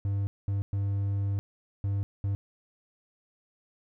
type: tone bursts at uneven times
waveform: triangle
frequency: 99.6 Hz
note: G2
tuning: 28 cents sharp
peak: -24 dBFS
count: 5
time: 0.05-0.27 / 0.48-0.62 / 0.73-1.39 / 1.84-2.03 / 2.24-2.35 s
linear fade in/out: 0 ms
effects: none